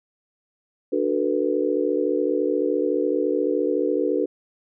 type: chord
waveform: sine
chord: B minor seventh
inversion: first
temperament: just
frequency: 296.3 / 370.4 / 444.5 / 493.9 Hz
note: D4 / F#4 / A4 / B4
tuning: +15 / +2 / +18 / 0 cents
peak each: -25 dBFS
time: 0.92-4.26 s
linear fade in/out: 10 ms
effects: none